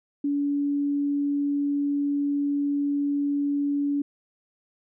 sine tone, 285.6 Hz, D4, 48 cents flat, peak -22 dBFS, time 0.24-4.02 s, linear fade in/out 5 ms, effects none

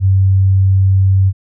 sine tone, 95.9 Hz, G2, 37 cents flat, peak -7 dBFS, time 0-1.33 s, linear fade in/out 50 ms, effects none

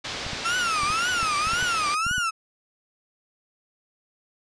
white low-pass noise, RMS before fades -33 dBFS, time 0.04-1.95 s, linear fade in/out 10 ms, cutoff 5200 Hz, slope 24 dB/octave
clicks, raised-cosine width 5 ms, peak -23 dBFS, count 11, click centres 0.265 / 0.333 / 0.834 / 0.903 / 1.23 / 1.471 / 1.534 / 1.627 / 2.066 / 2.112 / 2.181 s
35% pulse tone with vibrato, 1318.5 Hz, E6, in tune, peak -21 dBFS, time 0.44-2.31 s, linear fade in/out 20 ms, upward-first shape triangle, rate 1.9 Hz, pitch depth 230 cents each way
effects resampled to 22050 Hz

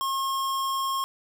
square tone, 1078 Hz, C#6, 49 cents flat, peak -26 dBFS, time 0.01-1.04 s, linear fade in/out 0 ms, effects none

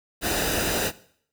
pink noise with comb filter, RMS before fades -25 dBFS, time 0.21-0.92 s, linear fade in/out 50 ms, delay 0.91 ms, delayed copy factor -0.55, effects noise-tail reverb RT60 0.6 s tail -18 dB re dry

